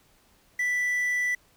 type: tone with quantisation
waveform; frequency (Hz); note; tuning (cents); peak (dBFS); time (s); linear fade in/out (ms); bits
triangle; 1975.5; B6; 0; -22; 0.59-1.35; 5; 8
effects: pink hiss -62 dBFS RMS until 1.56 s